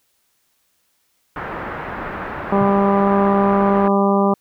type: low-pass noise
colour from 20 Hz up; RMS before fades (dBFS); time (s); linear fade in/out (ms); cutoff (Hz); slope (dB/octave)
white; -28; 1.36-3.88; 2; 1600; 24
type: harmonic tone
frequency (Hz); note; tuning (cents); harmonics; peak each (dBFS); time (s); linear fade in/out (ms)
198.6; G3; +23; 1 / 2 / 3 / 4 / 5 / 6; -16 / -19 / -21 / -22 / -23 / -24; 2.52-4.34; 5
type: tone with exponential decay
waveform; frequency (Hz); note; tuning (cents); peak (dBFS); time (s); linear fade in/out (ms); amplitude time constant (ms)
sine; 136.6; C#3; -25; -20; 2.61-2.76; 2; 31
effects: white hiss -65 dBFS RMS until 4.4 s